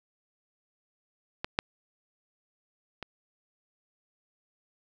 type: clicks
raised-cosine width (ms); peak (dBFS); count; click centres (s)
0.3; -15 / -8 / -21; 3; 1.445 / 1.589 / 3.027
effects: none